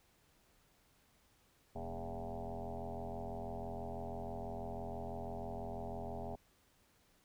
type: tone with frequency modulation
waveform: sine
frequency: 323.1 Hz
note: E4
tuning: 35 cents flat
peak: -40 dBFS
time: 1.75-6.36 s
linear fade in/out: 10 ms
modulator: 86.1 Hz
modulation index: 5.5
effects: pink hiss -71 dBFS RMS until 7.24 s

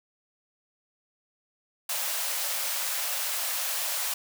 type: high-pass noise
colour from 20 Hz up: white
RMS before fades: -30 dBFS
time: 1.89-4.14 s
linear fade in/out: 5 ms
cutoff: 510 Hz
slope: 96 dB/octave
effects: none

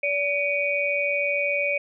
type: tone cluster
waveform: sine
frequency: 574 / 2278 / 2465 Hz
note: D5 / C#7 / D#7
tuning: -40 / +47 / -17 cents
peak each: -26 dBFS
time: 0.03-1.78 s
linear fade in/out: 5 ms
effects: none

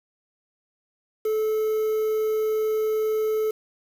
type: tone with quantisation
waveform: triangle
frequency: 434.1 Hz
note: A4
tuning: 23 cents flat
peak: -19 dBFS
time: 1.25-3.51 s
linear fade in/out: 5 ms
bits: 7
effects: none

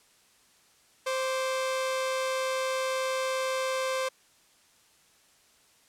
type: tone pair together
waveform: sawtooth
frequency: 523.3 / 1164.6 Hz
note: C5 / D6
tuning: 0 / -15 cents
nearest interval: octave + major second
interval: 1385 cents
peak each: -24 / -34 dBFS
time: 1.06-4.09 s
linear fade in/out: 10 ms
effects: white hiss -62 dBFS RMS until 5.88 s + low-pass 10000 Hz 12 dB/octave

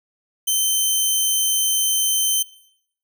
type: tone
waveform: 10% pulse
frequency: 3092 Hz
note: G7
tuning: 24 cents flat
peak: -9 dBFS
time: 0.47-2.43 s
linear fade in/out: 10 ms
effects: noise-tail reverb RT60 0.7 s tail -18 dB re dry

